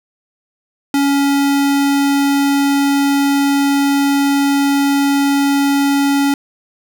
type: tone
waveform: square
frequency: 280.2 Hz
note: C#4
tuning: 19 cents sharp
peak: -12 dBFS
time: 0.94-6.34 s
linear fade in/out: 2 ms
effects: 9-bit